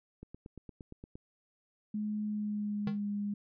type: click train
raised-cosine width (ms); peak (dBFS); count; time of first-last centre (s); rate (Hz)
3; -33; 9; 0.23-1.155; 8.65
type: tone with pitch glide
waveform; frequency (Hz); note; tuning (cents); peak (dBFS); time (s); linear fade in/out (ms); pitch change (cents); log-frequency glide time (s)
sine; 211.1 to 204.5; G#3 to G#3; +29 to -26; -32; 1.94-3.34; 5; -55; 2.24-3.07
type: tone with exponential decay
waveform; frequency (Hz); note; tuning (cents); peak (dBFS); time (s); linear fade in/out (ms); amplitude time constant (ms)
square; 155.5; D#3; -1; -32; 2.87-3; 2; 27
effects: resampled to 11025 Hz